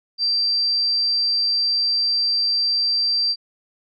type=tone; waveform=sine; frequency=4699 Hz; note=D8; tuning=in tune; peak=-17 dBFS; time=0.18-3.36 s; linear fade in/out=50 ms; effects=none